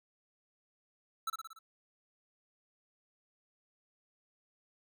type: tone with echo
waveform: square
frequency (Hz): 1318.5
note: E6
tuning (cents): 0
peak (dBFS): -33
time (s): 1.27-1.3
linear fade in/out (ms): 5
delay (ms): 58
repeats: 5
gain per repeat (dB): -4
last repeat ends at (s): 1.59
effects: none